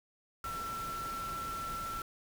sine tone in noise, 1344 Hz, E6, 33 cents sharp, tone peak -37 dBFS, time 0.44-2.02 s, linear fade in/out 2 ms, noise pink, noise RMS -45 dBFS, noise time 0.44-2.02 s, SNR +5 dB, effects none

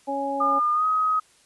harmonic tone, 277.2 Hz, C#4, in tune, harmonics 1 / 2 / 3, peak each -31 / -29 / -27 dBFS, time 0.07-0.6 s, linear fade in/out 20 ms
sine tone with pitch glide, 1210 to 1262.8 Hz, D#6 to D#6, -49 to +25 cents, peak -19 dBFS, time 0.4-1.2 s, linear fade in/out 10 ms, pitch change +74 cents, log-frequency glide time 0.73-0.85 s
effects white hiss -58 dBFS RMS until 1.45 s + resampled to 24000 Hz

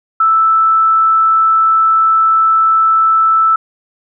sine tone, 1318.5 Hz, E6, in tune, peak -7 dBFS, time 0.2-3.56 s, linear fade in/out 5 ms, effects none

